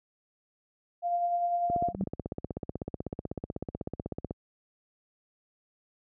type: tone with tremolo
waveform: sine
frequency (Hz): 697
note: F5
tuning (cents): -4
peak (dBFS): -24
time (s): 1.02-1.93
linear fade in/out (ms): 50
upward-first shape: sine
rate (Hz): 10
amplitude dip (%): 40
type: click train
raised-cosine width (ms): 2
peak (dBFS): -20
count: 43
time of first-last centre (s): 1.7-4.309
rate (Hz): 16.1
type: tone with exponential growth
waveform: sine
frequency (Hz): 192.7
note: G3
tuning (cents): -29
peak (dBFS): -24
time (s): 1.89-2.04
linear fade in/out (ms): 5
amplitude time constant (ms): 32
effects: high-pass 60 Hz 12 dB/octave